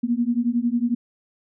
sine beating tone pair, 233.1 / 244.1 Hz, A#3 / B3, 0 / -20 cents, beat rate 11 Hz, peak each -22 dBFS, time 0.03-0.95 s, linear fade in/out 10 ms, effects none

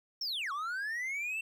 triangle linear two-way sweep, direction down then up, 5600 to 1087 to 2706 Hz, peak -32 dBFS, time 0.21-1.41 s, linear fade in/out 5 ms, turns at 0.52 s, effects none

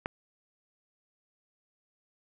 click, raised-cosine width 0.5 ms, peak -16 dBFS, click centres 0.059 s, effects none

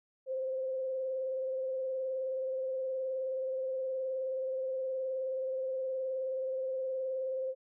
sine tone with vibrato, 523.3 Hz, C5, in tune, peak -32 dBFS, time 0.26-7.55 s, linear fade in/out 50 ms, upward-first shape sine, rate 19 Hz, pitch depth 23 cents each way, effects none

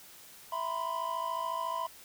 triangle tone cluster, 661 / 974 / 1028 Hz, E5 / B5 / C6, +5 / -24 / -31 cents, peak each -38 / -34 / -33 dBFS, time 0.52-1.87 s, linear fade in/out 5 ms, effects white hiss -53 dBFS RMS until 2.04 s

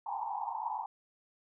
pink band-pass noise, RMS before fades -37 dBFS, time 0.06-0.86 s, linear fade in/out 5 ms, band 790 to 990 Hz, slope 96 dB/octave, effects none

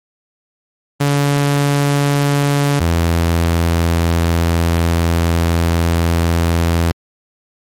sawtooth tone pair in turn, 142.7 / 84.07 Hz, D3 / E2, -49 / +35 cents, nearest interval major sixth, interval 916 cents, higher first, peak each -8 dBFS, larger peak neither, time 1-2.8 / 2.8-6.92 s, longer second, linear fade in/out 10 ms, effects MP3 64 kbps

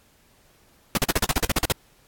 pink noise bursts, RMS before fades -20 dBFS, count 12, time 0.95-1.722 s, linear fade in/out 2 ms, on 24 ms, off 44 ms, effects pink hiss -59 dBFS RMS until 2.07 s + AAC 64 kbps

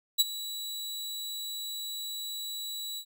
sawtooth tone with ADSR envelope, 3919 Hz, B7, 14 cents flat, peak -15 dBFS, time 0.18-3.05 s, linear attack 24 ms, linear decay 27 ms, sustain -17 dB, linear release 73 ms, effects none

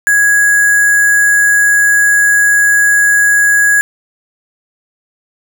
sine tone with sample-and-hold, 1661.2 Hz, G#6, in tune, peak -6 dBFS, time 0.07-3.81 s, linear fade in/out 0 ms, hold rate 8820 Hz, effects none

